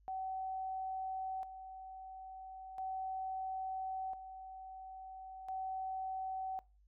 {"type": "tone with tremolo", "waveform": "sine", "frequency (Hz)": 759, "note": "F#5", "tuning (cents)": 44, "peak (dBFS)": -38, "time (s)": [0.08, 6.59], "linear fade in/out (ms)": 0, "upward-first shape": "square", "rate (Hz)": 0.37, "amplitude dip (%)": 65, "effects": ["noise-tail reverb RT60 0.3 s tail -22 dB re dry", "added 50 Hz sine -64 dBFS peak until 6.87 s"]}